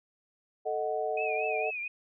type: chord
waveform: sine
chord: D# diminished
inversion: second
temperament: equal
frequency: 440 / 622.3 / 740 Hz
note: A4 / D#5 / F#5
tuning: 0 / 0 / 0 cents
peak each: -33 dBFS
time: 0.65-1.71 s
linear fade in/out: 20 ms
type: tone with vibrato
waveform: sine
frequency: 2500 Hz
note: D#7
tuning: 8 cents sharp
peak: -33 dBFS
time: 1.17-1.88 s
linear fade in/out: 5 ms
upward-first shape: triangle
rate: 4.3 Hz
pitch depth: 100 cents each way
effects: none